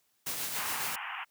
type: noise with tremolo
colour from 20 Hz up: white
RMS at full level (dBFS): -34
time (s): 0.26-0.96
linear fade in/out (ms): 10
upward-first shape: sine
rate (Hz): 7.3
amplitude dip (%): 35
type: band-pass noise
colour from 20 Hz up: pink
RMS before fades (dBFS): -39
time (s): 0.55-1.25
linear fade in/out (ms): 20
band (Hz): 760 to 3000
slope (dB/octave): 96
effects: white hiss -73 dBFS RMS until 1.3 s + high-pass 80 Hz 12 dB/octave